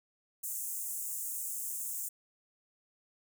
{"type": "high-pass noise", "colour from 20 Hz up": "pink", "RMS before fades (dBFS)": -38, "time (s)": [0.43, 2.09], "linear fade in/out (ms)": 10, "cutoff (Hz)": 7000, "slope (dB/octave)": 48, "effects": []}